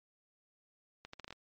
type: accelerating click train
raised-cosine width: 0.2 ms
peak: -28 dBFS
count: 7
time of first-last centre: 1.05-1.326 s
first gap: 84 ms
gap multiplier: 0.75
effects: low-pass 5000 Hz 12 dB/octave + MP3 48 kbps